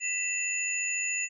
sine tone cluster, 1979 / 2595 / 2689 / 6930 Hz, B6 / E7 / E7 / A8, +3 / -28 / +34 / -27 cents, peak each -37 / -38 / -32 / -31 dBFS, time 0-1.29 s, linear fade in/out 50 ms, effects none

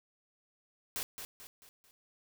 white noise with echo, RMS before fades -37 dBFS, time 0.96-1.03 s, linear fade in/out 0 ms, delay 220 ms, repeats 4, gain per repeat -7 dB, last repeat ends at 1.91 s, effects none

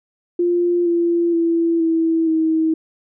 sine tone with pitch steps, 349.2 / 341.6 / 334.2 / 326.9 / 319.8 Hz, F4 / F4 / E4 / E4 / D#4, 0 / -38 / +24 / -14 / +48 cents, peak -14 dBFS, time 0.39-2.74 s, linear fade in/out 5 ms, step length 470 ms, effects none

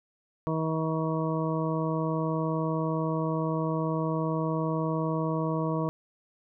harmonic tone, 159.6 Hz, D#3, 44 cents sharp, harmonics 1 / 2 / 3 / 4 / 6 / 7, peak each -29 / -32 / -34 / -35 / -37 / -37 dBFS, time 0.47-5.89 s, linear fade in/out 0 ms, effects none

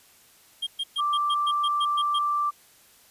triangle tone bursts, 3221 Hz, G7, 46 cents sharp, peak -24 dBFS, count 10, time 0.62-2.19 s, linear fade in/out 10 ms, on 49 ms, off 120 ms
sine tone, 1174.7 Hz, D6, in tune, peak -22 dBFS, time 0.98-2.51 s, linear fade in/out 20 ms
effects white hiss -56 dBFS RMS until 3.1 s + resampled to 32000 Hz

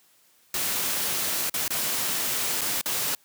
white noise with dropouts, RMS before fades -27 dBFS, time 0.54-3.15 s, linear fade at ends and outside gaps 2 ms, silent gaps 1.497-1.54 / 1.68-1.705 / 2.61-2.615 / 2.813-2.858 s, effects white hiss -61 dBFS RMS until 3.24 s + high-pass 100 Hz 12 dB/octave

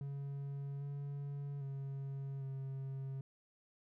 triangle tone with pitch steps, 139.8 / 141.7 / 137.2 / 134.9 Hz, C#3 / C#3 / C#3 / C#3, +15 / +38 / -17 / -47 cents, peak -38 dBFS, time 0.01-3.21 s, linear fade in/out 2 ms, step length 800 ms, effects none

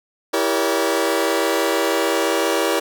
sawtooth chord, E diminished seventh, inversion none, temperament just, 329.6 / 395.6 / 474.7 / 569.6 Hz, E4 / G4 / Bb4 / Db5, 0 / +16 / +31 / +47 cents, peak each -19 dBFS, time 0.33-2.8 s, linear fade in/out 10 ms, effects none

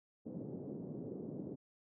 pink band-pass noise, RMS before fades -45 dBFS, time 0.25-1.56 s, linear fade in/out 20 ms, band 150 to 450 Hz, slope 24 dB/octave, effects none

